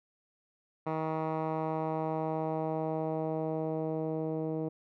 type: tone with low-pass filter sweep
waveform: 10% pulse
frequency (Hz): 158.4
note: D#3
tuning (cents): +31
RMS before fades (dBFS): -33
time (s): 0.86-4.69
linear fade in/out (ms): 10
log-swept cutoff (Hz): 1300 to 440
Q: 1.4
effects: none